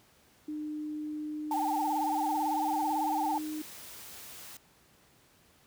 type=tone with pitch glide; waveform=sine; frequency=303 to 307.1 Hz; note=D#4 to D#4; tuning=-46 to -23 cents; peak=-34 dBFS; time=0.48-3.62 s; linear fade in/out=5 ms; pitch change=+23 cents; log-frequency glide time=1.27-3.09 s
type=tone with vibrato; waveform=sine; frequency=830.6 Hz; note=G#5; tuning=in tune; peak=-28 dBFS; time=1.51-3.38 s; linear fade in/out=2 ms; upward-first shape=sine; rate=18 Hz; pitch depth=140 cents each way
type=noise; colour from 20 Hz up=white; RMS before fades=-47 dBFS; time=1.51-4.57 s; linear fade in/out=2 ms
effects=pink hiss -63 dBFS RMS until 5.66 s + high-pass 60 Hz 12 dB/octave